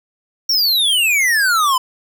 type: exponential sweep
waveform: square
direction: down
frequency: 5650 to 999 Hz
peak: -13 dBFS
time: 0.49-1.78 s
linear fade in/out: 5 ms
effects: none

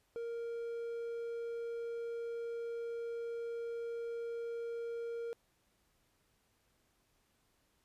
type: tone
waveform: triangle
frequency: 466.2 Hz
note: A#4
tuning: in tune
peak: -36 dBFS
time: 0.16-5.33 s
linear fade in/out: 0 ms
effects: pink hiss -75 dBFS RMS until 7.84 s + resampled to 32000 Hz

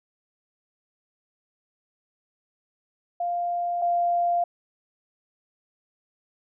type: tone pair in turn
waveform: sine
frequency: 698.5 / 695.8 Hz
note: F5 / F5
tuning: 0 / -7 cents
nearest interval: unison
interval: 7 cents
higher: first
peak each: -24 / -20 dBFS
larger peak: second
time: 3.2-3.82 / 3.82-4.44 s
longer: neither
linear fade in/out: 5 ms
effects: none

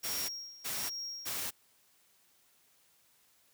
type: tone with tremolo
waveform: triangle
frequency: 5590 Hz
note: F8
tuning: 1 cent sharp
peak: -36 dBFS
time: 0.03-1.43 s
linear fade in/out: 5 ms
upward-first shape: sine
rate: 1.3 Hz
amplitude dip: 80%
type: noise bursts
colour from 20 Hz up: white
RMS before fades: -37 dBFS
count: 3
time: 0.03-1.51 s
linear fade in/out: 20 ms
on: 260 ms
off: 350 ms
effects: white hiss -68 dBFS RMS until 3.53 s + high-pass 60 Hz 12 dB/octave

